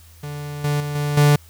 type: tone with level steps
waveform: 45% pulse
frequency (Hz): 146.4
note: D3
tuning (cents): -5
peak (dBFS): -28 / -18 / -24 / -20 / -11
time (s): 0.23-1.36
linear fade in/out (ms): 5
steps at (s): 0.64 / 0.8 / 0.95 / 1.17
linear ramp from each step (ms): 5
effects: added 82 Hz sine -45 dBFS peak until 1.49 s + white hiss -51 dBFS RMS until 1.49 s